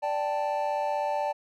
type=chord; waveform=triangle; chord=D suspended fourth; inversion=none; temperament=equal; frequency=587.3 / 784 / 880 Hz; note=D5 / G5 / A5; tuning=0 / 0 / 0 cents; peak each=-28 / -30 / -28 dBFS; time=0.02-1.33 s; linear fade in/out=20 ms; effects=none